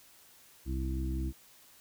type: harmonic tone with a mistuned harmonic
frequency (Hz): 65.41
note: C2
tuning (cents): 0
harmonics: 1 / 2 / 3 / 4 / 5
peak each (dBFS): -32 / -41 / -43 / -44 / -40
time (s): 0.65-1.33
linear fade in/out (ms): 50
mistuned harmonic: 1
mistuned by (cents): -22
effects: white hiss -59 dBFS RMS until 1.8 s